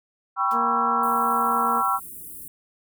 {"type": "chord", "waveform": "sine", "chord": "C# half-diminished seventh", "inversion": "second", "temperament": "equal with one note detuned", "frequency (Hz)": [784, 987.8, 1108.7, 1340], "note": ["G5", "B5", "C#6", "E6"], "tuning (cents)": [0, 0, 0, 28], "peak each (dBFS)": [-27, -27, -25, -23], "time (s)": [0.36, 2], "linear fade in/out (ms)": 50}
{"type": "noise with exponential decay", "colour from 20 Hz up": "white", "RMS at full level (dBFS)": -41, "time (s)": [0.51, 0.63], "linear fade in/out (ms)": 1, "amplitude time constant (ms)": 25}
{"type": "harmonic tone", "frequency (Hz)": 234.7, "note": "A#3", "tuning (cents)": 12, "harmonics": [1, 2, 3, 4, 5, 6, 7], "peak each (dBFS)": [-31, -33, -37, -35, -38, -48, -46], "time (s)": [0.51, 1.83], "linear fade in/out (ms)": 50}
{"type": "band-stop noise", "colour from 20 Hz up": "white", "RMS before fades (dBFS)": -39, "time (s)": [1.03, 2.48], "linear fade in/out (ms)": 2, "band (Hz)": [390, 8800], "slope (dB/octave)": 48}
{"effects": []}